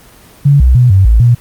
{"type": "tone with pitch steps", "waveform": "sine", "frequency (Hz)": [141.9, 63.2, 124, 95.6, 55.6, 120.1], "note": ["C#3", "B1", "B2", "G2", "A1", "B2"], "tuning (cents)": [41, 41, 7, -43, 19, -48], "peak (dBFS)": -3, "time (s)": [0.45, 1.35], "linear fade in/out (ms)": 10, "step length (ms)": 150, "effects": ["pink hiss -40 dBFS RMS until 1.4 s", "Opus 24 kbps"]}